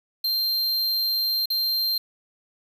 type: tone with dropouts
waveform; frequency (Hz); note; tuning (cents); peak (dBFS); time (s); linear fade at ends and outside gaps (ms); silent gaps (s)
square; 4167; C8; -8; -22; 0.24-1.98; 5; 1.458-1.501
effects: 8-bit